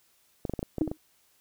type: clicks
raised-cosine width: 2 ms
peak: -18 dBFS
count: 9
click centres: 0.452 / 0.496 / 0.537 / 0.592 / 0.629 / 0.783 / 0.817 / 0.877 / 0.915 s
type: tone with exponential decay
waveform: sine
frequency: 311.1 Hz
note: D#4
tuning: in tune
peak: -21 dBFS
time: 0.81-0.97 s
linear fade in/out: 1 ms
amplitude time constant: 34 ms
effects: white hiss -66 dBFS RMS until 1.4 s